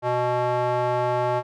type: tone with band-pass filter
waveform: square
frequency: 123.47 Hz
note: B2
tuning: in tune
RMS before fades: -23 dBFS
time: 0.02-1.43 s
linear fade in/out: 50 ms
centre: 760 Hz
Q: 2.2
effects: none